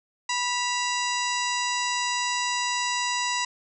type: harmonic tone with a mistuned harmonic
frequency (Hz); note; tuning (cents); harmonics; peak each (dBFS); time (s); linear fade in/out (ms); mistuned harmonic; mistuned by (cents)
982; B5; -10; 1 / 2 / 3 / 4 / 5 / 6 / 7 / 8; -28 / -31 / -33 / -34 / -35 / -36 / -36 / -37; 0.29-3.45; 5; 3; -100
effects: none